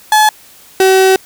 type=tone pair in turn; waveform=35% pulse; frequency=856 / 379.8 Hz; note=A5 / F#4; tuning=-48 / +45 cents; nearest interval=octave + major second; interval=1407 cents; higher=first; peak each=-4 dBFS; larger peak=neither; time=0.12-0.29 / 0.8-1.16 s; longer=second; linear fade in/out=2 ms; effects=white hiss -41 dBFS RMS until 1.25 s